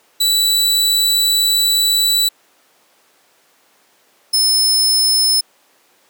sawtooth tone pair in turn, 3951 / 5232 Hz, B7 / E8, 0 / -14 cents, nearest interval perfect fourth, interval 486 cents, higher second, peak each -9 dBFS, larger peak neither, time 0.2-2.29 / 4.33-5.41 s, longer first, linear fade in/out 10 ms, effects pink hiss -54 dBFS RMS until 6.09 s + high-pass 400 Hz 12 dB/octave

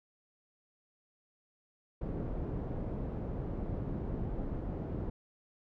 pink low-pass noise, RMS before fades -37 dBFS, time 2.01-5.1 s, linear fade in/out 5 ms, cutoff 460 Hz, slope 12 dB/octave, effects none

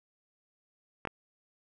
clicks, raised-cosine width 0.5 ms, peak -19 dBFS, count 2, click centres 1.052 / 1.073 s, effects none

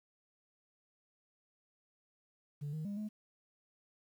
sine tone with pitch steps, 145.4 / 155.9 / 202.6 / 212.5 Hz, D3 / D#3 / G#3 / G#3, -17 / +4 / -43 / +40 cents, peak -35 dBFS, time 2.61-3.09 s, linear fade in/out 20 ms, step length 120 ms, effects tanh soft clip ceiling -36 dBFS + 11-bit

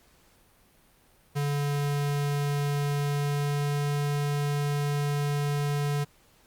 square tone with pitch glide, 143.9 to 144.73 Hz, D3 to D3, -35 to -25 cents, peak -26 dBFS, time 1.35-6.05 s, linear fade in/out 20 ms, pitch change +10 cents, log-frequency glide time 2.98-3.94 s, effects pink hiss -61 dBFS RMS until 6.46 s + Opus 48 kbps

